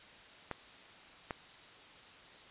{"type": "clicks", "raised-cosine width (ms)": 0.5, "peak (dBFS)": -22, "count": 2, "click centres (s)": [0.513, 1.308], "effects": ["white hiss -55 dBFS RMS until 2.5 s", "resampled to 8000 Hz"]}